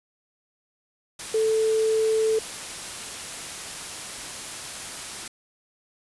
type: tone in noise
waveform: sine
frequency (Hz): 440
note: A4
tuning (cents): 0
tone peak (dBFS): -19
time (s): 1.34-2.39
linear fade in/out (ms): 5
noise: white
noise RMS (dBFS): -35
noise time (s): 1.19-5.28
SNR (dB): +13
effects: resampled to 24000 Hz